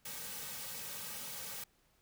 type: noise with comb filter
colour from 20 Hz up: white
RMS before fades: -44 dBFS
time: 0.05-1.64 s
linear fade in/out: 5 ms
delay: 2.9 ms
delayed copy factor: -0.9
effects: pink hiss -72 dBFS RMS until 2.01 s